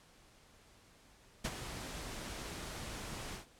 pink noise with ADSR envelope, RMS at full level -35 dBFS, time 1.44-3.46 s, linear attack 11 ms, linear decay 42 ms, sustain -9 dB, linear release 120 ms, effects pink hiss -63 dBFS RMS until 3.59 s + low-pass 10000 Hz 12 dB/octave

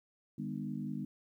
harmonic tone with a mistuned harmonic, 50.4 Hz, G1, 49 cents sharp, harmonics 3 / 4 / 5 / 6, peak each -42 / -40 / -41 / -45 dBFS, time 0.38-1.05 s, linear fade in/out 5 ms, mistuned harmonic 5, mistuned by -37 cents, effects 12-bit

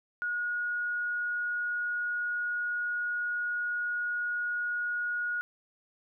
sine tone, 1446 Hz, F#6, 40 cents flat, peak -29 dBFS, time 0.22-5.41 s, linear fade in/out 0 ms, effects none

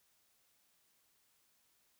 silence, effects white hiss -74 dBFS RMS until 1.99 s

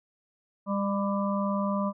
harmonic tone with a mistuned harmonic, 199.9 Hz, G3, 34 cents sharp, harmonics 1 / 3 / 5 / 6, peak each -27 / -32 / -34 / -35 dBFS, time 0.66-1.93 s, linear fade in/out 50 ms, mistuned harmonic 6, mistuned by -33 cents, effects none

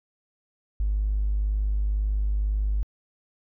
triangle tone, 51 Hz, G#1, 31 cents flat, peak -18 dBFS, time 0.8-2.83 s, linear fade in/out 0 ms, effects tanh soft clip ceiling -19 dBFS

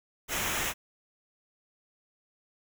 pink noise with comb filter, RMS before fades -31 dBFS, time 0.28-0.74 s, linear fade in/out 50 ms, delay 0.22 ms, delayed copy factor -0.6, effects none

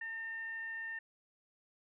sine tone with frequency modulation, 1814 Hz, A#6, 48 cents flat, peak -39 dBFS, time 0.01-0.99 s, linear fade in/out 5 ms, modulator 921 Hz, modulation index 0.21, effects none

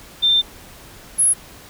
sine tone pair in turn, 3584 / 10740 Hz, A7 / E9, +31 / +31 cents, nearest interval octave + perfect fifth, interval 1900 cents, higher second, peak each -12 dBFS, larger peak neither, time 0.22-0.42 / 1.18-1.34 s, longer first, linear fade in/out 20 ms, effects pink hiss -42 dBFS RMS until 1.69 s

